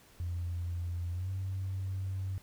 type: tone with pitch glide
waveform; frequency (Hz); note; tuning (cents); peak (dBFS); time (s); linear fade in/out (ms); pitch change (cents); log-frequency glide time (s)
sine; 86.8 to 95.2; F2 to F#2; -10 to +50; -32; 0.2-2.38; 0; +160; 1.12-1.3
effects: tanh soft clip ceiling -28 dBFS + pink hiss -60 dBFS RMS until 2.42 s